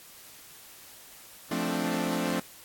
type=chord; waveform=sawtooth; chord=D minor seventh; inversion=first; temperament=equal; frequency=174.61 / 220 / 261.6 / 293.7 Hz; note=F3 / A3 / C4 / D4; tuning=0 / 0 / 0 / 0 cents; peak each=-29 dBFS; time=1.51-2.4 s; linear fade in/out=5 ms; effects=white hiss -50 dBFS RMS until 2.64 s + AAC 64 kbps